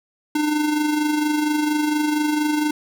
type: tone with amplitude modulation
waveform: square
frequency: 301.1 Hz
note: D4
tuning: 43 cents sharp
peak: -17 dBFS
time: 0.35-2.71 s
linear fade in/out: 5 ms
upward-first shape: sine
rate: 24.3 Hz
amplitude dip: 45%
effects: none